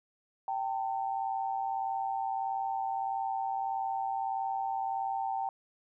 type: tone pair together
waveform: sine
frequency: 779.4 / 901 Hz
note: G5 / A5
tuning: -10 / +41 cents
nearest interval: minor third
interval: 251 cents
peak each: -32 / -35 dBFS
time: 0.48-5.49 s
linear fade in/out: 2 ms
effects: none